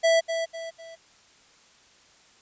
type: tone with echo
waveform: square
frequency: 659.3 Hz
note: E5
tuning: in tune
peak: -18 dBFS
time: 0.03-0.21 s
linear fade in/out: 20 ms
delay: 250 ms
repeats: 3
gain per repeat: -8 dB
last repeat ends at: 0.96 s
effects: white hiss -57 dBFS RMS until 2.41 s + resampled to 16000 Hz